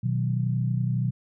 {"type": "chord", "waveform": "sine", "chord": "B major", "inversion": "none", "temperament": "equal", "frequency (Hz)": [123.47, 155.56, 185], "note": ["B2", "D#3", "F#3"], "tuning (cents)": [0, 0, 0], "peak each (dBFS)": [-24, -30, -30], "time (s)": [0.03, 1.11], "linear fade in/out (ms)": 10, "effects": []}